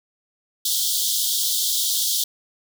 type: high-pass noise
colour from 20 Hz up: pink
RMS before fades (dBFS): -22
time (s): 0.65-2.24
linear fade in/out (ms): 5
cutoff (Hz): 3200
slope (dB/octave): 96
effects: none